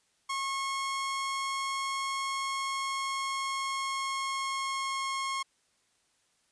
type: tone with pitch glide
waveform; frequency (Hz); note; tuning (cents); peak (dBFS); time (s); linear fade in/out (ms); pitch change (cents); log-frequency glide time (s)
sawtooth; 1088 to 1081.7; C#6 to C#6; -33 to -43; -27; 0.29-5.43; 10; -10; 2.17-5.09
effects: white hiss -71 dBFS RMS until 6.51 s + resampled to 22050 Hz